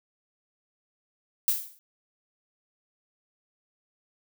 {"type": "noise with exponential decay", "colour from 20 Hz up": "violet", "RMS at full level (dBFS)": -21, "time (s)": [1.48, 1.79], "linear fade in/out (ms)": 0, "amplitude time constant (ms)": 66, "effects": []}